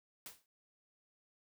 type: noise with exponential decay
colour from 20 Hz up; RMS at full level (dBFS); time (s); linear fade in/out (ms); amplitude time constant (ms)
white; -45; 0.26-0.46; 1; 42
effects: none